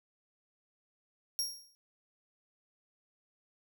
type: tone with exponential decay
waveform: sawtooth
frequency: 5588 Hz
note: F8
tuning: in tune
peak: -26 dBFS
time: 1.39-1.75 s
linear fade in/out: 0 ms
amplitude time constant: 78 ms
effects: none